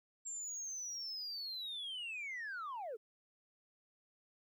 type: linear sweep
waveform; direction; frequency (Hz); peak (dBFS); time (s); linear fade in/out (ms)
sine; down; 7459 to 401.9; -39; 0.25-2.97; 20
effects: tanh soft clip ceiling -39 dBFS + 13-bit